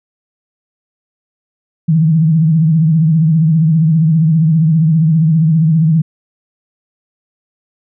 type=tone with vibrato; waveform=sine; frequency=159.8 Hz; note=D#3; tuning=47 cents sharp; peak=-7 dBFS; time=1.88-6.02 s; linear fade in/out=10 ms; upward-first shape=triangle; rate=15 Hz; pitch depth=110 cents each way; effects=none